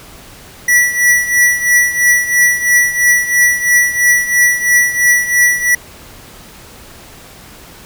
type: tone with tremolo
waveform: square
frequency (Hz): 1951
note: B6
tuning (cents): -22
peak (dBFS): -6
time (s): 0.68-5.75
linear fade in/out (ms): 5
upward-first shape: triangle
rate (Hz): 3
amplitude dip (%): 80
effects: pink hiss -37 dBFS RMS until 7.85 s